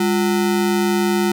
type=ring-modulated tone; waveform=square; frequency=277.2 Hz; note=C#4; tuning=in tune; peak=-13 dBFS; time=0-1.32 s; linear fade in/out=5 ms; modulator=74.7 Hz; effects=none